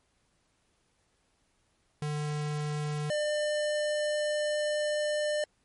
square tone pair in turn, 149.4 / 599.2 Hz, D3 / D5, +30 / +35 cents, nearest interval 2 octaves, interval 2405 cents, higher second, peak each -31 / -28 dBFS, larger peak second, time 2.02-3.1 / 3.1-5.44 s, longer second, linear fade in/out 2 ms, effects pink hiss -72 dBFS RMS until 5.64 s + MP3 48 kbps

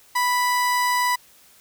30% pulse tone, 987.8 Hz, B5, in tune, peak -16 dBFS, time 0.15-1.16 s, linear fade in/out 10 ms, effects white hiss -53 dBFS RMS until 1.6 s

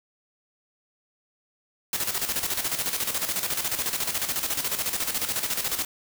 white noise with tremolo, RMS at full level -26 dBFS, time 1.93-5.85 s, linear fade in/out 2 ms, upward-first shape square, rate 14 Hz, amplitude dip 60%, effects none

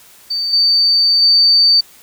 sine tone with level steps, 4588 Hz, D8, 41 cents flat, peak -16 / -9 / -7 dBFS, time 0.3-1.81 s, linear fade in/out 10 ms, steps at 0.53 / 1.22 s, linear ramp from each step 2 ms, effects white hiss -44 dBFS RMS until 2.02 s

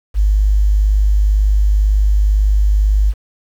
sine tone, 51 Hz, G#1, 31 cents flat, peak -9 dBFS, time 0.14-3.14 s, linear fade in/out 50 ms, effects 7-bit

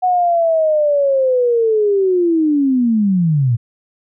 sine linear sweep, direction down, 740 to 111.2 Hz, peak -11 dBFS, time 0.02-3.57 s, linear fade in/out 20 ms, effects none

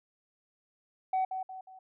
sine tone with echo, 754 Hz, F#5, 32 cents sharp, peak -24 dBFS, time 1.13-1.25 s, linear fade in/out 5 ms, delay 180 ms, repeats 3, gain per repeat -8 dB, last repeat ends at 1.79 s, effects tanh soft clip ceiling -24 dBFS

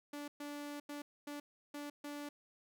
sawtooth tone bursts at uneven times, 290.8 Hz, D4, 17 cents flat, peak -39 dBFS, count 6, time 0.13-0.28 / 0.4-0.8 / 0.89-1.02 / 1.27-1.4 / 1.74-1.9 / 2.04-2.29 s, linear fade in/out 5 ms, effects none

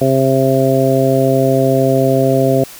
harmonic tone, 133.3 Hz, C3, 33 cents sharp, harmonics 1 / 2 / 3 / 4 / 5, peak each -16 / -16 / -16 / -16 / -16 dBFS, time 0.01-2.64 s, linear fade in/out 5 ms, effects white hiss -35 dBFS RMS until 2.79 s

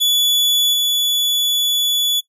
40% pulse tone with level steps, 3430 Hz, A7, 45 cents flat, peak -12 / -14 dBFS, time 0-2.21 s, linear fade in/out 20 ms, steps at 0.73 s, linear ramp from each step 10 ms, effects noise-tail reverb RT60 0.1 s tail -18 dB re dry

